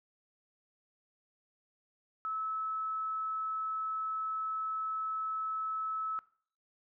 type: tone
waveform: sine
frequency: 1300 Hz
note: E6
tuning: 24 cents flat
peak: -33 dBFS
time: 2.25-6.19 s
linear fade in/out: 0 ms
effects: noise-tail reverb RT60 0.5 s tail -20 dB re dry